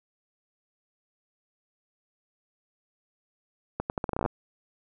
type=accelerating click train; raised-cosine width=1 ms; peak=-14 dBFS; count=13; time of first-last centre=3.8-4.261 s; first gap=99 ms; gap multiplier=0.8; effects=none